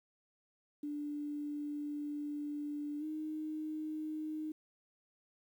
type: tone with pitch glide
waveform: sine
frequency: 293.7 to 309.4 Hz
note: D4 to D#4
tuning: 0 to -10 cents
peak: -37 dBFS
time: 0.83-4.52 s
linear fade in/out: 5 ms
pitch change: +90 cents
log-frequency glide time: 2.99-3.04 s
effects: 11-bit